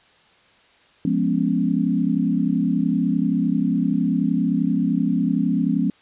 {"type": "chord", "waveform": "sine", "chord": "C# dominant seventh", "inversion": "first", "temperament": "equal", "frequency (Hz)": [174.61, 207.7, 246.9, 277.2], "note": ["E#3", "G#3", "B3", "C#4"], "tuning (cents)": [0, 0, 0, 0], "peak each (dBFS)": -23, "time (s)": [1.05, 5.9], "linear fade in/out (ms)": 2, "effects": ["white hiss -55 dBFS RMS until 6.01 s", "resampled to 8000 Hz"]}